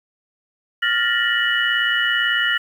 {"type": "tone cluster", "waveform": "sine", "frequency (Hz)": [1403, 1778, 1896, 2943], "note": ["F6", "A6", "A#6", "F#7"], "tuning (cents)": [8, 18, 29, -10], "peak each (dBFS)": -22, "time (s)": [0.82, 2.58], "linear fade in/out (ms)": 10, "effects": ["8-bit"]}